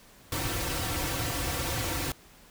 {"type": "noise with comb filter", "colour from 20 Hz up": "pink", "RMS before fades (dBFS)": -31, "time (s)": [0.32, 2.12], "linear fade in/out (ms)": 2, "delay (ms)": 4.8, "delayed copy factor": -0.95, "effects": ["pink hiss -55 dBFS RMS until 2.5 s"]}